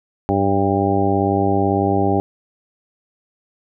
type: harmonic tone with a mistuned harmonic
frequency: 98 Hz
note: G2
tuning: in tune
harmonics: 1 / 2 / 3 / 4 / 5 / 6 / 7 / 8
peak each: -22 / -23 / -21 / -21 / -29 / -26 / -26 / -21 dBFS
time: 0.29-2.2 s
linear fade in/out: 0 ms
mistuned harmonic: 8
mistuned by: +26 cents
effects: none